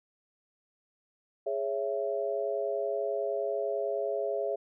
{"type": "chord", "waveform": "sine", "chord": "C# minor", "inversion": "second", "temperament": "just", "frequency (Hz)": [415.8, 554.4, 665.2], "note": ["G#4", "C#5", "E5"], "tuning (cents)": [2, 0, 16], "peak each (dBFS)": -33, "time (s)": [1.46, 4.56], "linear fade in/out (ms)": 10, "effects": []}